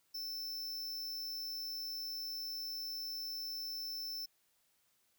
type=tone; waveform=square; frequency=5320 Hz; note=E8; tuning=15 cents sharp; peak=-40 dBFS; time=0.14-4.26 s; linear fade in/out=10 ms; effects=white hiss -75 dBFS RMS until 5.18 s